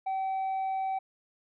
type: tone with tanh clipping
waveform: triangle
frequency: 767 Hz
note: G5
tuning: 38 cents flat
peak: -29 dBFS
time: 0.06-0.99 s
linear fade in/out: 10 ms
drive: 7 dB
effects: none